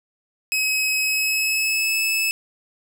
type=tone with pitch glide; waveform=sawtooth; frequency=2554 to 2609 Hz; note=D#7 to E7; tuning=+45 to -18 cents; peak=-16 dBFS; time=0.52-2.31 s; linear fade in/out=0 ms; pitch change=+37 cents; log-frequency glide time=1.02-1.99 s; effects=none